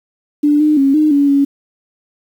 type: tone with pitch steps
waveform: sine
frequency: 294.1 / 303.6 / 273.7 / 306.1 / 283.8 / 280 Hz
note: D4 / D#4 / C#4 / D#4 / C#4 / C#4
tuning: +3 / -42 / -22 / -28 / +41 / +18 cents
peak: -8 dBFS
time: 0.43-1.45 s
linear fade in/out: 10 ms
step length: 170 ms
effects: 7-bit